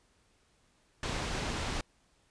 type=low-pass noise; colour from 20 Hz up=pink; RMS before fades=-35 dBFS; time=1.03-1.81 s; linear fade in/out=2 ms; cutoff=6100 Hz; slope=12 dB/octave; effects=pink hiss -69 dBFS RMS until 2.3 s + resampled to 22050 Hz